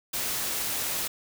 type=noise; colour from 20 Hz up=white; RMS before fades=-30 dBFS; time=0.13-1.08 s; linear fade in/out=10 ms; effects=none